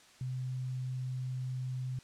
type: tone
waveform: sine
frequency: 128.2 Hz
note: C3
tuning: 35 cents flat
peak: -34 dBFS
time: 0.21-1.99 s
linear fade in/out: 2 ms
effects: white hiss -59 dBFS RMS until 2.03 s + low-pass 7000 Hz 12 dB/octave